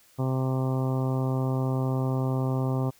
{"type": "harmonic tone", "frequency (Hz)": 130.81, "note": "C3", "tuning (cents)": 0, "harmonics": [1, 2, 3, 4, 5, 6, 7, 8, 9], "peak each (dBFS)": [-25, -31, -35, -37, -39, -41, -42, -43, -44], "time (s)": [0.18, 2.91], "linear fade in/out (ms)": 20, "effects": ["white hiss -59 dBFS RMS until 2.99 s"]}